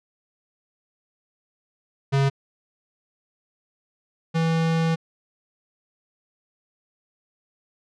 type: tone pair in turn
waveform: square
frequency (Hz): 137.5 / 163.52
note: C#3 / E3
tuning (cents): -14 / -14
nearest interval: minor third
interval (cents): 300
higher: second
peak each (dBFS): -18 / -20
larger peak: first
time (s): 2.12-2.3 / 4.34-4.96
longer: second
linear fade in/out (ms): 20
effects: low-pass 5000 Hz 12 dB/octave